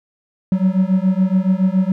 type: beating tone pair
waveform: triangle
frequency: 184.3 / 191.4 Hz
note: F#3 / G3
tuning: -7 / -41 cents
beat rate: 7.1 Hz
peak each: -14 dBFS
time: 0.52-1.92 s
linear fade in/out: 2 ms
effects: none